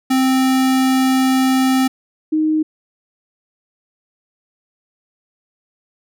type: tone pair in turn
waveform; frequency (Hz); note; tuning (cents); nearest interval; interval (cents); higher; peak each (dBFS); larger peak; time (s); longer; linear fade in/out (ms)
square / sine; 261.6 / 311.1; C4 / D#4; 0 / 0; minor third; 300; second; -13 / -13; neither; 0.1-1.88 / 2.32-2.63; first; 10
effects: none